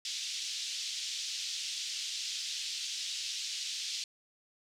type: band-pass noise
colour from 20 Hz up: pink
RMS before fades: -38 dBFS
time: 0.05-4.04 s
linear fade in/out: 2 ms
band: 3200 to 6400 Hz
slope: 24 dB/octave
effects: none